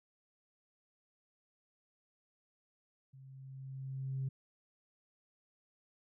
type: tone with level ramp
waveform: sine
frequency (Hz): 133.6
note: C3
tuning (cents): +36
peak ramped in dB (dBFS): -53 to -32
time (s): 3.13-4.29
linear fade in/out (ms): 10
effects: tanh soft clip ceiling -30 dBFS